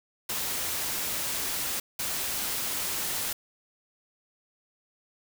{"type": "noise bursts at uneven times", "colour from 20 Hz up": "white", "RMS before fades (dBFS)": -31, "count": 2, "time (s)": [[0.29, 1.8], [1.99, 3.33]], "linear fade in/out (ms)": 5, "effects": []}